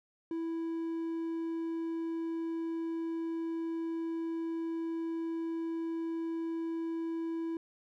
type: tone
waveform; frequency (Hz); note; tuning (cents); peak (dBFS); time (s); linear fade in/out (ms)
triangle; 329.6; E4; 0; -31; 0.31-7.57; 2
effects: none